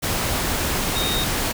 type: tone in noise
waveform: sine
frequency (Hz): 3718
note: A#7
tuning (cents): -5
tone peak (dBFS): -24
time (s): 0.95-1.25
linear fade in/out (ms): 20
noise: pink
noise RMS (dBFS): -23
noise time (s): 0.02-1.53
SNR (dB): -4
effects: none